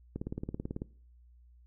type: click train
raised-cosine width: 3 ms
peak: -23 dBFS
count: 13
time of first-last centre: 0.16-0.819 s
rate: 18.2 Hz
effects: noise-tail reverb RT60 0.5 s tail -22 dB re dry + added 60 Hz sine -56 dBFS peak until 1.66 s